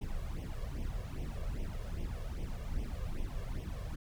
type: noise with flanger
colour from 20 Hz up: brown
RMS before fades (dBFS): -38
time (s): 0.01-3.96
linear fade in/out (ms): 10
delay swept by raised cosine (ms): 0.33 to 1.83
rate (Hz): 2.5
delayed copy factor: +0.8
effects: none